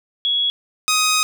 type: tone pair in turn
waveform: sine / 10% pulse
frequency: 3348 / 1254.1 Hz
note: G#7 / D#6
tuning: +13 / +13 cents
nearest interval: octave + perfect fourth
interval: 1700 cents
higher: first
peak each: -16 / -7 dBFS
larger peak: second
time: 0.25-0.5 / 0.88-1.23 s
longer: second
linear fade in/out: 0 ms
effects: none